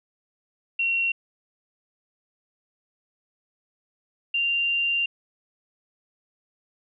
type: tone pair in turn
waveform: sine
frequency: 2736 / 2781 Hz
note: F7 / F7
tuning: -36 / -8 cents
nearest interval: unison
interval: 28 cents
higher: second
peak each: -21 dBFS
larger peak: neither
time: 0.79-1.12 / 4.34-5.06 s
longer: second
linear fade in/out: 5 ms
effects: none